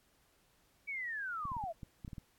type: linear sweep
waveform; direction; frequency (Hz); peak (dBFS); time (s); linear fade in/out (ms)
sine; down; 2300 to 622.3; -37; 0.87-1.73; 20
type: clicks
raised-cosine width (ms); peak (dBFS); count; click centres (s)
5; -33; 9; 1.454 / 1.518 / 1.567 / 1.639 / 1.832 / 2.048 / 2.079 / 2.132 / 2.182
effects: pink hiss -71 dBFS RMS until 2.38 s + AAC 64 kbps